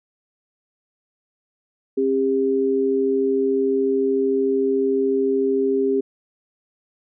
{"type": "tone pair together", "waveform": "sine", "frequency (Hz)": [268, 401.6], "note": ["C4", "G4"], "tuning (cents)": [42, 42], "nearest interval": "perfect fifth", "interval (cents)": 700, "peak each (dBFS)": [-22, -18], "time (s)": [1.97, 6.01], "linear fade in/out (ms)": 10, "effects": []}